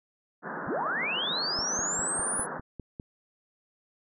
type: band-pass noise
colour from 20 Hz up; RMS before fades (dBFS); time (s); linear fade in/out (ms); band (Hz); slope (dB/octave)
white; -36; 0.42-2.61; 50; 150 to 1700; 96
type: linear sweep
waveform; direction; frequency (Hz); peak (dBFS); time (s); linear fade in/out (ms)
sine; up; 33.32 to 10260; -28; 0.66-2.47; 50
type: tone with exponential growth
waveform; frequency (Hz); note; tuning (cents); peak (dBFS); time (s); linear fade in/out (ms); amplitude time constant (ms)
sine; 631; D#5; +24; -28; 0.78-0.87; 1; 18
type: click train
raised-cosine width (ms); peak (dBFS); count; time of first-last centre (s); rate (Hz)
3; -26; 8; 1.59-2.998; 4.97
effects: none